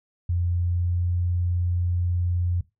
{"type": "tone with pitch glide", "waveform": "sine", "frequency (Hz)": [87.31, 88.12], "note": ["F2", "F2"], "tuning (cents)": [0, 16], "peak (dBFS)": -21, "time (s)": [0.29, 2.61], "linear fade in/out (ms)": 5, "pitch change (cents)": 16, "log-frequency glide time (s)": [0.48, 1.12], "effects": ["noise-tail reverb RT60 0.2 s tail -18 dB re dry"]}